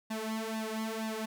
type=tone with flanger; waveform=sawtooth; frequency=220.5 Hz; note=A3; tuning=4 cents sharp; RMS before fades=-36 dBFS; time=0.1-1.26 s; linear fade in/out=10 ms; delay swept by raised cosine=1.1 to 3.6 ms; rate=2.1 Hz; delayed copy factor=+0.8; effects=none